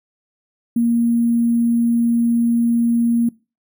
sine tone with sample-and-hold, 234.3 Hz, A#3, 9 cents sharp, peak -13 dBFS, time 0.76-3.29 s, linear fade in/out 5 ms, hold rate 11025 Hz, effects noise-tail reverb RT60 0.3 s tail -23 dB re dry

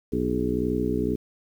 harmonic tone with a mistuned harmonic, 62 Hz, B1, 7 cents sharp, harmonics 1 / 2 / 3 / 4 / 5 / 6 / 7, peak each -33 / -34 / -31 / -28 / -29 / -32 / -29 dBFS, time 0.12-1.16 s, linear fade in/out 10 ms, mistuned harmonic 7, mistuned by -43 cents, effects 9-bit

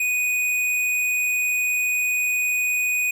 triangle tone with hard clipping, 2483 Hz, D#7, 4 cents flat, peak -21 dBFS, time 0-3.11 s, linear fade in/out 5 ms, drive 17 dB, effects none

